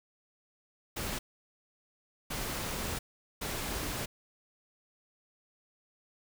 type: noise bursts at uneven times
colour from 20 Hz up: pink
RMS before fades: -36 dBFS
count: 3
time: 0.96-1.19 / 2.3-2.99 / 3.41-4.06 s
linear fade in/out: 10 ms
effects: none